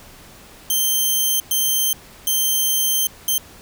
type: tone bursts at uneven times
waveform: 5% pulse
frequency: 3136 Hz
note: G7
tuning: in tune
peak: -8 dBFS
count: 4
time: 0.7-1.4 / 1.51-1.93 / 2.27-3.07 / 3.28-3.38 s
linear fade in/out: 2 ms
effects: pink hiss -44 dBFS RMS until 3.61 s